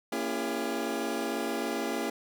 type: chord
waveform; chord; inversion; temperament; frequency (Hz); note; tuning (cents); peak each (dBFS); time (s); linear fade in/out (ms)
25% pulse; A# diminished seventh; none; just; 233.1 / 279.7 / 335.6 / 402.8; A#3 / C#4 / E4 / G4; 0 / +16 / +31 / +47; -32; 0.12-2.1; 5
effects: none